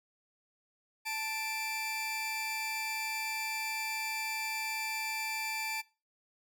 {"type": "tone pair together", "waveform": "sawtooth", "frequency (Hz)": [879.9, 2349], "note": ["A5", "D7"], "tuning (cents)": [0, 0], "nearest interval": "octave + perfect fourth", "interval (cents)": 1700, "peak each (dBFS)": [-35, -33], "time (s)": [1.05, 5.82], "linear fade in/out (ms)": 20, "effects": ["noise-tail reverb RT60 0.3 s tail -20 dB re dry"]}